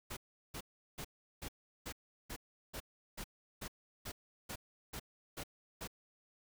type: noise bursts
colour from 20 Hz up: pink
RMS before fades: -44 dBFS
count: 14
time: 0.1-5.876 s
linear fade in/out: 10 ms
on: 69 ms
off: 370 ms
effects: none